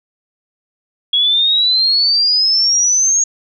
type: exponential sweep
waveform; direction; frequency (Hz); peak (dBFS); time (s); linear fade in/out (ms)
sine; up; 3322 to 6645; -10; 1.13-3.24; 5
effects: none